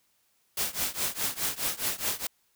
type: noise with tremolo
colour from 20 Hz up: white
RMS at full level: -27 dBFS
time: 0.57-2.27 s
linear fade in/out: 5 ms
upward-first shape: triangle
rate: 4.8 Hz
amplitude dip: 95%
effects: white hiss -70 dBFS RMS until 2.55 s